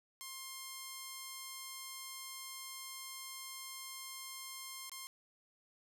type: tone with dropouts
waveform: 5% pulse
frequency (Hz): 1060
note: C6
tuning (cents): +22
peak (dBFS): -33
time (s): 0.21-5.07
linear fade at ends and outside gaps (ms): 0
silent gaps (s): 4.895-4.917
effects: none